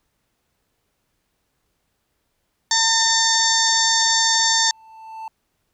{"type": "harmonic tone", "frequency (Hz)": 903, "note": "A5", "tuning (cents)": 45, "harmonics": [1, 2, 4, 5, 6, 7, 8], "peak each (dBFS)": [-23, -23, -23, -23, -23, -23, -23], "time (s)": [2.71, 4.71], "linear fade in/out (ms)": 2}
{"type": "tone with exponential growth", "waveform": "triangle", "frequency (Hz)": 887, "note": "A5", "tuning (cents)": 14, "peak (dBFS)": -26, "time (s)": [4.22, 5.28], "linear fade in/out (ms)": 2, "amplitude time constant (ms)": 230}
{"effects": ["pink hiss -71 dBFS RMS until 5.73 s"]}